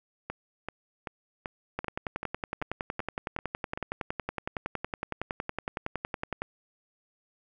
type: two click trains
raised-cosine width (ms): 0.5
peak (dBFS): -19 / -16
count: 10 / 51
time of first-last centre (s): 0.3-3.775 / 1.79-6.42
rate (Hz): 2.59 / 10.8
effects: none